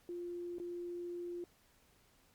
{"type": "tone with dropouts", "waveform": "sine", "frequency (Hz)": 349.5, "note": "F4", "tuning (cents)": 1, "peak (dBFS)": -40, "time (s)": [0.09, 1.44], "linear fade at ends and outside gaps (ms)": 1, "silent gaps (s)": [0.584, 0.599], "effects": ["pink hiss -69 dBFS RMS until 2.34 s", "Opus 48 kbps"]}